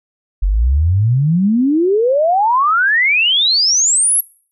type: exponential sweep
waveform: sine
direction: up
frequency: 43.65 to 11570 Hz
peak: -10 dBFS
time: 0.42-4.21 s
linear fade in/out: 10 ms
effects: noise-tail reverb RT60 0.5 s tail -23 dB re dry